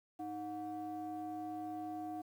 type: ring-modulated tone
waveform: triangle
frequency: 207.7 Hz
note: G#3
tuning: in tune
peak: -35 dBFS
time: 0.19-2.22 s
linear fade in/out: 10 ms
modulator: 519 Hz
effects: 11-bit